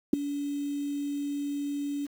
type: tone with ADSR envelope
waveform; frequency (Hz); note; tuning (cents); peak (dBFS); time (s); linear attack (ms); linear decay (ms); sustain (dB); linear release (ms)
sine; 286.1; D4; -45; -12; 0.13-2.07; 6; 5; -17; 18
effects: 8-bit